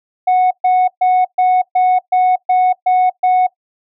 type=tone bursts; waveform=sine; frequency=736 Hz; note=F#5; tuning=9 cents flat; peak=-6 dBFS; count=9; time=0.27-3.47 s; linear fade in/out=10 ms; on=240 ms; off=130 ms; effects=noise-tail reverb RT60 0.1 s tail -20 dB re dry + tanh soft clip ceiling -8 dBFS